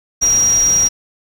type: tone in noise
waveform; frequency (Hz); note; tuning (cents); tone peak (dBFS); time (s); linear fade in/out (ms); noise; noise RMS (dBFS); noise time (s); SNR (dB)
sine; 5710; F8; +37; -10; 0.21-0.89; 20; pink; -27; 0.21-0.89; +14
effects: none